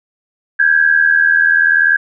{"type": "tone pair together", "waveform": "sine", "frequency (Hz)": [1580.8, 1661.2], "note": ["G6", "G#6"], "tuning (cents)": [14, 0], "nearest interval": "minor second", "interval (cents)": 86, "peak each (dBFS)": -11, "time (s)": [0.59, 1.97], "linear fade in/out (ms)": 10, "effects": []}